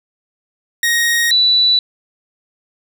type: tone pair in turn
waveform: sawtooth / sine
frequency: 1874 / 3960 Hz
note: A#6 / B7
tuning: +9 / +4 cents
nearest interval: octave + minor second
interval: 1295 cents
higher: second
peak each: -9 dBFS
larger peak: neither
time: 0.83-1.31 / 1.31-1.79 s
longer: neither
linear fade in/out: 2 ms
effects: none